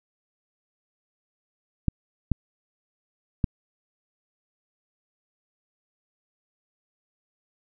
clicks, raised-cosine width 5 ms, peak -9 dBFS, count 3, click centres 1.883 / 2.317 / 3.442 s, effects none

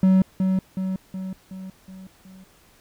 triangle tone with echo, 188.5 Hz, F#3, 32 cents sharp, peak -11 dBFS, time 0.03-0.22 s, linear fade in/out 2 ms, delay 370 ms, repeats 6, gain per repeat -5 dB, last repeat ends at 2.44 s, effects pink hiss -56 dBFS RMS until 2.8 s

